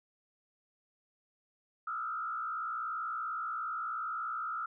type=tone with frequency modulation; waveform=sine; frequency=1318.5 Hz; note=E6; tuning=in tune; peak=-34 dBFS; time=1.87-4.66 s; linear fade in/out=5 ms; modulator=60.4 Hz; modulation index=1.3; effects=none